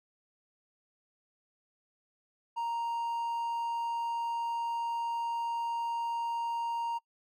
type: tone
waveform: triangle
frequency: 932.3 Hz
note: A#5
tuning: in tune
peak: -29 dBFS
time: 2.56-6.99 s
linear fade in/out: 20 ms
effects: noise-tail reverb RT60 0.1 s tail -25 dB re dry